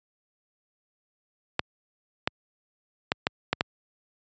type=clicks; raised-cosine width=0.3 ms; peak=-6 dBFS; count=6; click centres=1.594 / 2.275 / 3.119 / 3.269 / 3.53 / 3.609 s; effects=high-pass 80 Hz 12 dB/octave + resampled to 16000 Hz